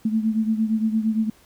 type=beating tone pair; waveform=sine; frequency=218.2 / 226.9 Hz; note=A3 / A#3; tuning=-14 / -47 cents; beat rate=8.7 Hz; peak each=-20 / -25 dBFS; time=0.05-1.3 s; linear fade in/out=5 ms; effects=pink hiss -55 dBFS RMS until 1.45 s